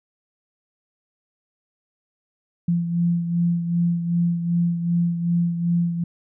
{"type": "beating tone pair", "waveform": "sine", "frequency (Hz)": [171.2, 173.8], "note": ["F3", "F3"], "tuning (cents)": [-34, -8], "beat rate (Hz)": 2.6, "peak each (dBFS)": [-19, -27], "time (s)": [2.68, 6.04], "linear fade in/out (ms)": 5, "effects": []}